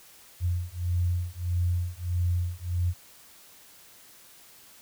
sine beating tone pair, 87.31 / 88.91 Hz, F2 / F2, 0 / +31 cents, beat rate 1.6 Hz, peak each -28 dBFS, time 0.4-2.94 s, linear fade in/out 50 ms, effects white hiss -53 dBFS RMS until 4.81 s

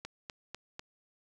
click train, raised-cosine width 0.2 ms, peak -23 dBFS, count 4, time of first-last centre 0.05-0.794 s, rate 4.03 Hz, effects none

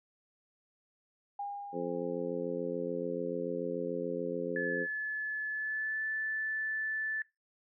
sine tone with exponential decay, 809 Hz, G#5, 46 cents flat, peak -34 dBFS, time 1.39-3.1 s, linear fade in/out 5 ms, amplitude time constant 370 ms
harmonic tone, 86.9 Hz, F2, 8 cents flat, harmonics 2 / 3 / 4 / 5 / 6, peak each -42 / -40 / -40 / -37 / -38 dBFS, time 1.72-4.87 s, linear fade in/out 50 ms
sine tone with pitch glide, 1724 to 1751.1 Hz, A6 to A6, -36 to -9 cents, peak -32 dBFS, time 4.56-7.22 s, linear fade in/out 2 ms, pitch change +27 cents, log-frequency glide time 5.5-6.03 s
effects noise-tail reverb RT60 0.2 s tail -19 dB re dry

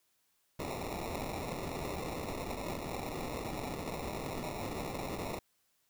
violet noise with sample-and-hold, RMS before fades -39 dBFS, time 0.59-5.39 s, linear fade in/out 2 ms, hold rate 1575 Hz, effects white hiss -75 dBFS RMS until 5.89 s

